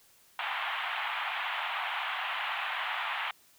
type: band-pass noise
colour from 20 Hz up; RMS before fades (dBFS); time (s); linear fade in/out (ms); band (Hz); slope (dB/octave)
pink; -34; 0.39-3.31; 2; 760 to 3300; 48
effects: white hiss -62 dBFS RMS until 3.58 s